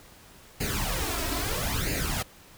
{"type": "noise with flanger", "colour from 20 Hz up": "pink", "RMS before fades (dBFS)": -29, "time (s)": [0.6, 2.23], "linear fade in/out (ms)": 10, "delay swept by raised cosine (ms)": [0.43, 3.13], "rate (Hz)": 0.76, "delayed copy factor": 0.75, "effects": ["pink hiss -52 dBFS RMS until 2.57 s"]}